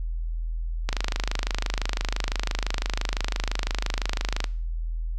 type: click train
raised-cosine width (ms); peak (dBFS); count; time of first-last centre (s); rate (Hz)
0.2; -9; 93; 0.89-4.442; 25.9
effects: noise-tail reverb RT60 0.5 s tail -21 dB re dry + added 41 Hz sine -26 dBFS peak until 5.18 s